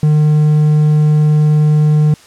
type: tone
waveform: triangle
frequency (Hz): 151.6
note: D#3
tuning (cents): -45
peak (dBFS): -5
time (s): 0.03-2.14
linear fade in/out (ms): 2
effects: white hiss -42 dBFS RMS until 2.26 s + low-pass 8000 Hz 12 dB/octave